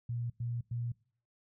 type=tone bursts; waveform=sine; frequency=119 Hz; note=A#2; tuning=36 cents sharp; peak=-33 dBFS; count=3; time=0.09-0.92 s; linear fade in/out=5 ms; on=210 ms; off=100 ms; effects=noise-tail reverb RT60 0.5 s tail -23 dB re dry